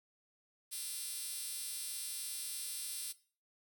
5% pulse tone with high-pass filter, 343.1 Hz, F4, 31 cents flat, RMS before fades -42 dBFS, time 0.71-3.13 s, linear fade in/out 20 ms, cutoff 7500 Hz, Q 1.3, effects noise-tail reverb RT60 0.4 s tail -18 dB re dry

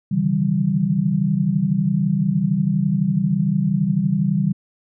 sine tone cluster, 136.2 / 149.9 / 162.3 / 193.9 Hz, C#3 / D3 / E3 / G3, -30 / +36 / -27 / -19 cents, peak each -25 / -25 / -21 / -19 dBFS, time 0.11-4.53 s, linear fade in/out 10 ms, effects none

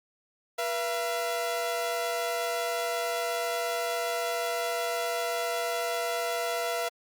sawtooth tone pair together, 482.8 / 677 Hz, B4 / E5, -39 / +46 cents, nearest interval tritone, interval 585 cents, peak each -29 / -26 dBFS, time 0.58-6.89 s, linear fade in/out 10 ms, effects Opus 48 kbps

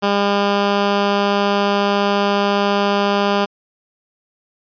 10% pulse tone, 201.6 Hz, G3, 49 cents sharp, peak -6 dBFS, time 0.02-3.46 s, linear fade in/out 20 ms, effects resampled to 11025 Hz

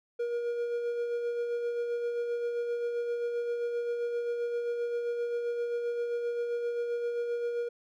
triangle tone with tremolo, 475.4 Hz, A#4, 34 cents sharp, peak -26 dBFS, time 0.19-7.69 s, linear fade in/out 10 ms, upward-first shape sine, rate 7.6 Hz, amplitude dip 35%, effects none

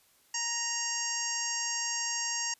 harmonic tone, 932.3 Hz, A#5, in tune, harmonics 1 / 2 / 3 / 5 / 6 / 7 / 8, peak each -41 / -39 / -41 / -40 / -36 / -35 / -39 dBFS, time 0.34-2.54 s, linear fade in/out 5 ms, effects white hiss -65 dBFS RMS until 2.59 s + resampled to 32000 Hz

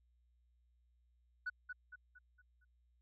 sine tone with echo, 1480 Hz, F#6, in tune, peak -35 dBFS, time 1.46-1.5 s, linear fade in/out 10 ms, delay 230 ms, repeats 5, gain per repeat -7 dB, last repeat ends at 2.65 s, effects tanh soft clip ceiling -35 dBFS + added 60 Hz sine -70 dBFS peak until 3.01 s

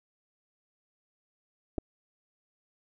clicks, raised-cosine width 2 ms, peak -19 dBFS, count 2, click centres 1.781 / 1.784 s, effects none

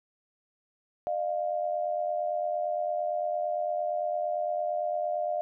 sine tone pair together, 609.7 / 698.5 Hz, D#5 / F5, -35 / 0 cents, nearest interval major second, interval 235 cents, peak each -30 / -30 dBFS, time 1.07-5.41 s, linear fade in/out 0 ms, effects none

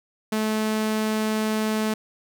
sawtooth tone, 216.8 Hz, A3, 25 cents flat, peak -18 dBFS, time 0.32-1.94 s, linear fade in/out 5 ms, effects none

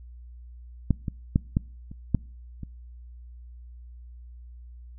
clicks, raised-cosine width 5 ms, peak -8 / -16 / -7 / -9 / -27 / -8 / -23 dBFS, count 7, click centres 0.907 / 1.082 / 1.359 / 1.569 / 1.915 / 2.147 / 2.633 s, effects noise-tail reverb RT60 0.5 s tail -26 dB re dry + added 60 Hz sine -42 dBFS peak until 4.98 s

